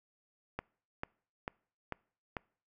click train, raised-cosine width 0.5 ms, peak -21 dBFS, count 5, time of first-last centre 0.59-2.368 s, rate 2.25 Hz, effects noise-tail reverb RT60 0.5 s tail -26 dB re dry

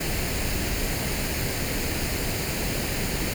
pink noise with comb filter, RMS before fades -27 dBFS, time 0-3.34 s, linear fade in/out 10 ms, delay 0.43 ms, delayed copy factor +0.5, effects none

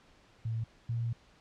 sine tone pair in turn, 113.1 / 116.62 Hz, A2 / A#2, +48 / +1 cents, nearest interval minor second, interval 53 cents, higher second, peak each -31 / -30 dBFS, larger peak second, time 0.45-0.64 / 0.89-1.13 s, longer second, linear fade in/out 5 ms, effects pink hiss -62 dBFS RMS until 1.4 s + low-pass 5000 Hz 12 dB/octave

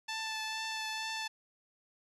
10% pulse tone with vibrato, 880 Hz, A5, in tune, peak -27 dBFS, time 0.08-1.28 s, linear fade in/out 10 ms, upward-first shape triangle, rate 2.2 Hz, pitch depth 15 cents each way, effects resampled to 24000 Hz

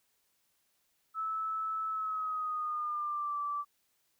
sine tone with pitch glide, 1306 to 1163.5 Hz, E6 to D6, -17 to -17 cents, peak -32 dBFS, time 1.14-3.65 s, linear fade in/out 50 ms, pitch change -200 cents, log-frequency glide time 1.88-3.39 s, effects white hiss -75 dBFS RMS until 4.19 s

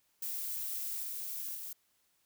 violet noise with level steps, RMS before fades -38 / -40 / -43 dBFS, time 0.22-1.73 s, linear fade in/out 5 ms, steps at 1.03 / 1.55 s, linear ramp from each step 2 ms, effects white hiss -74 dBFS RMS until 2.25 s

